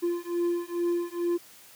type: beating tone pair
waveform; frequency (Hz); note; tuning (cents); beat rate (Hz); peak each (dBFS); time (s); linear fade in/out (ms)
triangle; 345 / 347.3; F4 / F4; -21 / -10; 2.3; -27; 0.02-1.38; 20
effects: white hiss -52 dBFS RMS until 1.75 s + high-pass 100 Hz 12 dB/octave